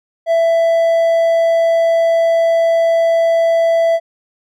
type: tone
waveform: triangle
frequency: 664 Hz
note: E5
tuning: 12 cents sharp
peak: -8 dBFS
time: 0.26-4 s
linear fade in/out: 50 ms
effects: none